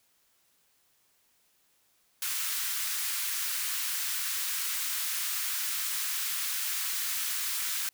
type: high-pass noise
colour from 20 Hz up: white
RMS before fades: -32 dBFS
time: 2.22-7.89 s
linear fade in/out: 2 ms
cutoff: 1200 Hz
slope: 24 dB/octave
effects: white hiss -69 dBFS RMS until 7.93 s